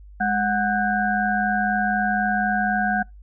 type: tone cluster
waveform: sine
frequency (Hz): 206.9 / 733 / 1495 / 1599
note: G#3 / F#5 / F#6 / G6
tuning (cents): -6 / -16 / +17 / +34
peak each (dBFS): -25 / -22 / -26 / -26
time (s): 0.2-3.03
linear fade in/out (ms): 10
effects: noise-tail reverb RT60 0.2 s tail -25 dB re dry + added 50 Hz sine -41 dBFS peak until 3.22 s